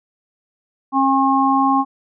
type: harmonic tone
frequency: 270.1 Hz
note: C#4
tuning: 45 cents flat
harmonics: 1 / 3 / 4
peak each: -17 / -17 / -17 dBFS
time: 0.92-1.85 s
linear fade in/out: 50 ms
effects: none